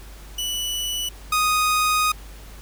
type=tone pair in turn; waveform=sawtooth; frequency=2960 / 1244.5 Hz; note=F#7 / D#6; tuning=0 / 0 cents; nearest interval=octave + minor third; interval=1500 cents; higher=first; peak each=-21 / -14 dBFS; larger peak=second; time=0.38-1.09 / 1.32-2.12 s; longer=second; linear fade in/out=5 ms; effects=added 50 Hz sine -39 dBFS peak until 2.61 s + pink hiss -46 dBFS RMS until 2.61 s